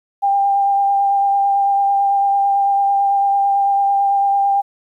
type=tone with vibrato; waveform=sine; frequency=796 Hz; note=G5; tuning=26 cents sharp; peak=-12 dBFS; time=0.22-4.62 s; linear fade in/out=20 ms; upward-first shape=sine; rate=9 Hz; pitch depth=13 cents each way; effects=9-bit